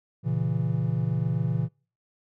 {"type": "chord", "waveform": "triangle", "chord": "A# diminished", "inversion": "none", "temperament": "equal with one note detuned", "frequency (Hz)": [116.54, 137.71, 164.81], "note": ["A#2", "C#3", "E3"], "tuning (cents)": [0, -11, 0], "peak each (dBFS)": -26, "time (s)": [0.23, 1.69], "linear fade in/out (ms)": 50, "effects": ["noise-tail reverb RT60 0.4 s tail -26 dB re dry"]}